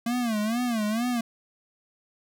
square tone with vibrato, 227.9 Hz, A#3, 39 cents flat, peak -25 dBFS, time 0.06-1.21 s, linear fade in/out 5 ms, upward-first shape sine, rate 2.2 Hz, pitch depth 150 cents each way, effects none

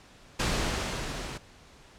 pink noise with level ramp, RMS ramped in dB -26 to -38 dBFS, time 0.39-1.38 s, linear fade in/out 10 ms, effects pink hiss -54 dBFS RMS until 1.98 s + low-pass 7000 Hz 12 dB/octave

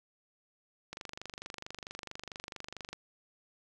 click train, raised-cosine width 0.2 ms, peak -24 dBFS, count 50, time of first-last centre 0.93-2.93 s, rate 24.5 Hz, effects none

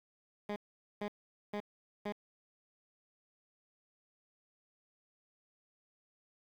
15% pulse tone bursts, 206.8 Hz, G#3, 7 cents flat, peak -30 dBFS, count 4, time 0.49-2.124 s, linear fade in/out 5 ms, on 71 ms, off 450 ms, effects low-pass 3000 Hz 12 dB/octave + 10-bit

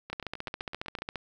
two click trains, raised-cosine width 0.3 ms, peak -18 / -24 dBFS, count 16 / 8, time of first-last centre 0.13-1.157 / 0.1-0.987 s, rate 14.6 / 7.89 Hz, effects 10-bit

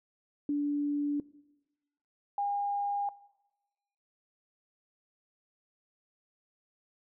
sine tone pair in turn, 290 / 809.7 Hz, D4 / G#5, -22 / -44 cents, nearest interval octave + tritone, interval 1778 cents, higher second, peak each -27 / -28 dBFS, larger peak first, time 0.49-1.2 / 2.38-3.09 s, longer neither, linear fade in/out 2 ms, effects noise-tail reverb RT60 1.0 s tail -20 dB re dry

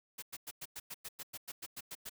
white noise bursts, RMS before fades -44 dBFS, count 14, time 0.18-2.096 s, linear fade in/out 10 ms, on 44 ms, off 100 ms, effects none

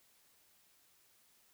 silence, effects white hiss -69 dBFS RMS until 1.53 s

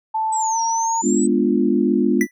sine tone with pitch glide, 880 to 908.9 Hz, A5 to A#5, 0 to -44 cents, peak -18 dBFS, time 0.14-1.02 s, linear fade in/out 10 ms, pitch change +56 cents, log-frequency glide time 0.48-0.56 s
sine exponential two-way sweep, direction down then up, 8100 to 5600 to 8100 Hz, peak -24 dBFS, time 0.32-1.27 s, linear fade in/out 10 ms, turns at 0.63 s
sine chord, G# diminished seventh, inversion none, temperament equal, 207.7 / 246.9 / 293.7 / 349.2 Hz, G#3 / B3 / D4 / F4, 0 / 0 / 0 / 0 cents, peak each -20 / -19 / -21 / -20 dBFS, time 1.02-2.27 s, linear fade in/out 50 ms
square tone with exponential decay, 1975.5 Hz, B6, in tune, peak -16 dBFS, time 2.21-2.31 s, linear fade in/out 1 ms, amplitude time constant 20 ms
effects none

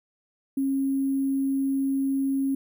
sine tone with sample-and-hold, 271.8 Hz, C#4, 34 cents flat, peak -22 dBFS, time 0.57-2.55 s, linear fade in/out 5 ms, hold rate 11025 Hz, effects none

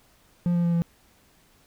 triangle tone with pitch steps, 174.61 / 172.8 / 171.02 / 169.25 Hz, F3 / F3 / F3 / E3, 0 / -18 / -36 / +46 cents, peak -18 dBFS, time 0.46-0.82 s, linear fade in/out 0 ms, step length 90 ms, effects pink hiss -60 dBFS RMS until 1.66 s

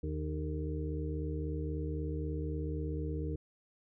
harmonic tone with a mistuned harmonic, 76.5 Hz, D#2, 29 cents flat, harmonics 1 / 2 / 4 / 5 / 6, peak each -36 / -40 / -41 / -47 / -43 dBFS, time 0.03-3.36 s, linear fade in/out 5 ms, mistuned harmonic 5, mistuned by +56 cents, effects none

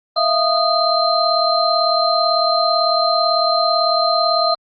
sine tone cluster, 652 / 690 / 1239 / 4126 Hz, E5 / F5 / D#6 / C8, -19 / -21 / -8 / -25 cents, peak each -19 dBFS, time 0.16-4.55 s, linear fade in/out 10 ms, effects Opus 24 kbps

